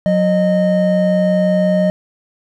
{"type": "tone pair together", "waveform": "triangle", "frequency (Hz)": [183.2, 615.2], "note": ["F#3", "D#5"], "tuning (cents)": [-17, -20], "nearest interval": "octave + major sixth", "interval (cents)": 2097, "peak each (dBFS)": -12, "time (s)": [0.06, 1.9], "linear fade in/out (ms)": 0, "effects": []}